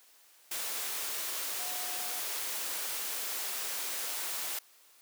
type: tone in noise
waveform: sine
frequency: 726 Hz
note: F#5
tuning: 33 cents flat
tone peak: -46 dBFS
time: 1.59-2.2 s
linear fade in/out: 5 ms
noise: white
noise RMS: -36 dBFS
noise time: 0.51-4.59 s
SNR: -13 dB
effects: white hiss -61 dBFS RMS until 5.01 s + high-pass 400 Hz 12 dB/octave